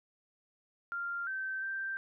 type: tone with pitch steps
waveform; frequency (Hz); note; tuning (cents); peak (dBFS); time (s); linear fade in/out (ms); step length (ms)
sine; 1393 / 1548 / 1569; F6 / G6 / G6; -5 / -22 / +1; -34; 0.92-1.97; 0; 350
effects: none